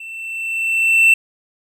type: tone with level ramp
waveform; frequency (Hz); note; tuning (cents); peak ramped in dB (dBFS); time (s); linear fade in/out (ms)
triangle; 2681; E7; +29; -29 to -5; 0-1.14; 5
effects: none